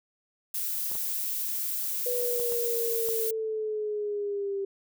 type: noise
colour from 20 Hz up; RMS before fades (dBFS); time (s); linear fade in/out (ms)
violet; -31; 0.54-3.31; 5
type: clicks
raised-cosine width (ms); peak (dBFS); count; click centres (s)
1; -29; 5; 0.916 / 0.953 / 2.398 / 2.522 / 3.088
type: linear sweep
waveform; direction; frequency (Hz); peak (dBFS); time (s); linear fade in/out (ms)
sine; down; 494.5 to 392; -28; 2.06-4.65; 5
effects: none